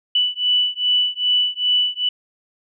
sine beating tone pair, 2969 / 2971.5 Hz, F#7 / F#7, +5 / +7 cents, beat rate 2.5 Hz, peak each -19 dBFS, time 0.15-2.09 s, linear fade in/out 5 ms, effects none

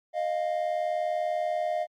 triangle tone pair together, 620 / 700.1 Hz, D#5 / F5, -6 / +4 cents, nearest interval major second, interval 210 cents, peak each -27 dBFS, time 0.13-1.87 s, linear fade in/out 50 ms, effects Opus 48 kbps

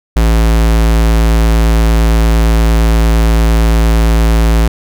square tone, 55.7 Hz, A1, 22 cents sharp, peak -7 dBFS, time 0.16-4.68 s, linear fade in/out 5 ms, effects none

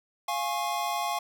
square chord, Db major, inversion first, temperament equal with one note detuned, 698.5 / 830.6 / 1090.3 Hz, F5 / Ab5 / Db6, 0 / 0 / -29 cents, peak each -33 dBFS, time 0.28-1.19 s, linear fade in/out 5 ms, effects none

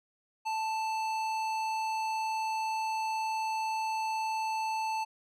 sine tone with tanh clipping, 881 Hz, A5, 2 cents sharp, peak -32 dBFS, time 0.45-5.05 s, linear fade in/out 20 ms, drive 16 dB, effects none

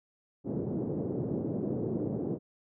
white band-pass noise, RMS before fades -33 dBFS, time 0.44-2.39 s, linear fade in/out 50 ms, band 110 to 410 Hz, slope 24 dB/octave, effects none

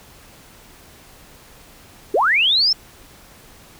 sine linear sweep, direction up, 333 to 5420 Hz, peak -13 dBFS, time 2.14-2.73 s, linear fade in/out 5 ms, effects pink hiss -46 dBFS RMS until 3.79 s

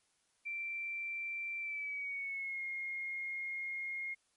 sine tone with pitch glide, 2349 to 2142 Hz, D7 to C7, 0 to +40 cents, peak -37 dBFS, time 0.45-4.15 s, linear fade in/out 20 ms, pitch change -160 cents, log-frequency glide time 1.59-2.63 s, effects white hiss -75 dBFS RMS until 4.36 s + MP3 48 kbps

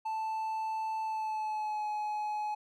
triangle tone with pitch glide, 880 to 845.1 Hz, A5 to G#5, 0 to +30 cents, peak -30 dBFS, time 0.05-2.55 s, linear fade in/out 10 ms, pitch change -70 cents, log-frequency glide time 1.03-1.87 s, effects none

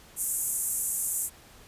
pink band-pass noise, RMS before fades -30 dBFS, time 0.16-1.3 s, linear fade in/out 50 ms, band 7400 to 13000 Hz, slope 48 dB/octave, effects pink hiss -53 dBFS RMS until 1.67 s + resampled to 32000 Hz

